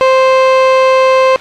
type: tone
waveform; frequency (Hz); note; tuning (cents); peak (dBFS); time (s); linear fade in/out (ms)
30% pulse; 523.3; C5; 0; -3; 0.01-1.36; 0
effects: white hiss -28 dBFS RMS until 1.4 s + low-pass 3000 Hz 12 dB/octave